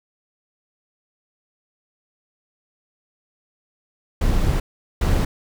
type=noise bursts at uneven times; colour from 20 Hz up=brown; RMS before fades=-18 dBFS; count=2; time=4.21-4.6 / 5.01-5.25 s; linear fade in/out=5 ms; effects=none